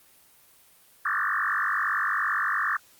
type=tone with frequency modulation; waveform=sine; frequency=1480 Hz; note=F#6; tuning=in tune; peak=-23 dBFS; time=1.05-2.77 s; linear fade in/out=5 ms; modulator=48.8 Hz; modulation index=7.4; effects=white hiss -57 dBFS RMS until 2.99 s + Opus 32 kbps